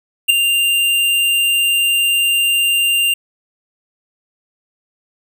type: tone with ADSR envelope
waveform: square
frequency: 2789 Hz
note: F7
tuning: 3 cents flat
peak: -5 dBFS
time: 0.28-3.14 s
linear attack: 21 ms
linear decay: 5 ms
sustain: -8 dB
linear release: 6 ms
effects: none